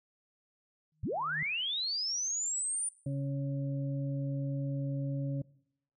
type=tone with exponential growth; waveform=sine; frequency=154.2 Hz; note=D#3; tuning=15 cents flat; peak=-36 dBFS; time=0.92-1.43 s; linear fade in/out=2 ms; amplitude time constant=110 ms
type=linear sweep; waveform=sine; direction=up; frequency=61 to 9400 Hz; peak=-31 dBFS; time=1.03-2.89 s; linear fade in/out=5 ms
type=harmonic tone; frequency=138.59 Hz; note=C#3; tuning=in tune; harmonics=1 / 2 / 4; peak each=-32 / -39 / -44 dBFS; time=3.06-5.42 s; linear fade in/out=5 ms
effects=noise-tail reverb RT60 0.7 s tail -21 dB re dry